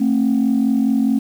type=tone pair together; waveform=sine; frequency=222.8 / 267.6 Hz; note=A3 / C4; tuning=+22 / +39 cents; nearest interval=minor third; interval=317 cents; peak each=-15 dBFS; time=0-1.19 s; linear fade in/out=10 ms; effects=tanh soft clip ceiling -9 dBFS + 7-bit